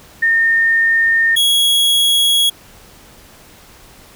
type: tone pair in turn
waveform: sine / 45% pulse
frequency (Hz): 1824 / 3328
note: A#6 / G#7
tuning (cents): -38 / +3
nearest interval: minor seventh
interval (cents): 1041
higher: second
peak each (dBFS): -10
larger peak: neither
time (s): 0.22-1.36 / 1.36-2.5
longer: neither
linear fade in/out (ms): 10
effects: pink hiss -43 dBFS RMS until 4.15 s